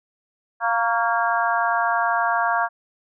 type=harmonic tone with a mistuned harmonic; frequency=232.3 Hz; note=A#3; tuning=6 cents flat; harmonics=3 / 4 / 5 / 6 / 7; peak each=-23 / -24 / -25 / -26 / -26 dBFS; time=0.6-2.69 s; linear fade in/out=50 ms; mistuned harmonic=5; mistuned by=-45 cents; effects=none